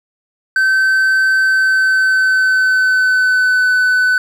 triangle tone with pitch glide, 1541 to 1503.2 Hz, G6 to F#6, -30 to +27 cents, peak -8 dBFS, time 0.56-4.18 s, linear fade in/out 2 ms, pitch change -43 cents, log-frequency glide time 1.41-3.71 s, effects none

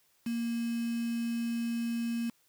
sine tone with quantisation, 233.1 Hz, A#3, in tune, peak -30 dBFS, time 0.26-2.3 s, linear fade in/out 5 ms, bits 7, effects white hiss -69 dBFS RMS until 2.48 s

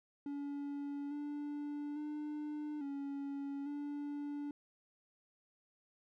triangle tone with pitch steps, 284.8 / 292 / 299.1 / 280 / 289.6 Hz, C#4 / D4 / D4 / C#4 / D4, +47 / -10 / +32 / +18 / -24 cents, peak -37 dBFS, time 0.26-4.51 s, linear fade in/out 2 ms, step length 850 ms, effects none

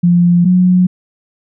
sine tone pair in turn, 174.4 / 181.67 Hz, F3 / F#3, -2 / -31 cents, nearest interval minor second, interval 71 cents, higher second, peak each -6 dBFS, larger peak neither, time 0.03-0.45 / 0.45-0.87 s, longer neither, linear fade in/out 10 ms, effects none

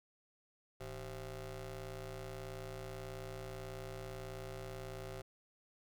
20% pulse ring-modulated tone, 138.59 Hz, C#3, in tune, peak -36 dBFS, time 0.8-5.22 s, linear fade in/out 10 ms, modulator 248 Hz, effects none

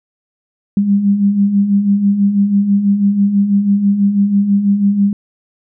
sine beating tone pair, 196 / 202.1 Hz, G3 / G#3, 0 / -47 cents, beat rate 6.1 Hz, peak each -18 / -10 dBFS, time 0.77-5.13 s, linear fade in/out 2 ms, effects none

